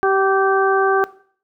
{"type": "harmonic tone with a mistuned harmonic", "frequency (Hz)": 388.5, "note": "G4", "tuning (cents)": -16, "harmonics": [1, 2, 3, 4], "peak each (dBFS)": [-16, -19, -21, -22], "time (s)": [0.03, 1.04], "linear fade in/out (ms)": 0, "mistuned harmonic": 2, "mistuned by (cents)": -17, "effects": ["noise-tail reverb RT60 0.5 s tail -18 dB re dry"]}